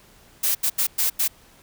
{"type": "noise bursts at uneven times", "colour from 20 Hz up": "blue", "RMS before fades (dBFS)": -21, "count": 5, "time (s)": [[0.43, 0.55], [0.63, 0.7], [0.78, 0.87], [0.98, 1.1], [1.19, 1.28]], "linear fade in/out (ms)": 10, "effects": ["pink hiss -53 dBFS RMS until 1.62 s"]}